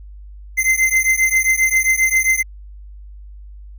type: beating tone pair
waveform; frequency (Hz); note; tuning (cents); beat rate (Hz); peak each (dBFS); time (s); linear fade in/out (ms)
square; 2069 / 2076.5; C7 / C7; -20 / -14; 7.5; -17; 0.57-2.43; 20
effects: added 50 Hz sine -34 dBFS peak until 3.78 s